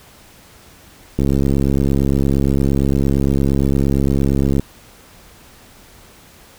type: click train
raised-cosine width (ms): 3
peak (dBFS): -4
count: 235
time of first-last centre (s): 1.19-4.596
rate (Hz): 68.7
effects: pink hiss -45 dBFS RMS until 6.58 s